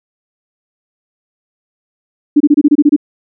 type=tone bursts; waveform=sine; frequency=293.7 Hz; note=D4; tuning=in tune; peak=-3 dBFS; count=9; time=2.36-2.964 s; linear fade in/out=10 ms; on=44 ms; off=26 ms; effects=none